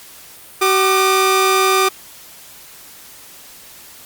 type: tone pair together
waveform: sawtooth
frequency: 380.4 / 1200 Hz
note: F#4 / D6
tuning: +48 / +37 cents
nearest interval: octave + minor sixth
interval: 1989 cents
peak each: -11 dBFS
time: 0.61-1.89 s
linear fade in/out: 10 ms
effects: white hiss -40 dBFS RMS until 4.05 s + Opus 48 kbps